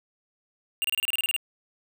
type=tone bursts; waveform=square; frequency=2794 Hz; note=F7; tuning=in tune; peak=-24 dBFS; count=11; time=0.82-1.364 s; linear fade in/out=0 ms; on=24 ms; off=28 ms; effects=none